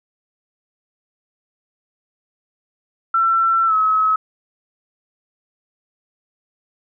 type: tone with pitch glide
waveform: sine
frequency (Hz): 1345 to 1284.3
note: E6 to E6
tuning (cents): +34 to -46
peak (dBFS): -13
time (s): 3.14-4.16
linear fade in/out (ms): 5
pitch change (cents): -80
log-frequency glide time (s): 3.66-3.74
effects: none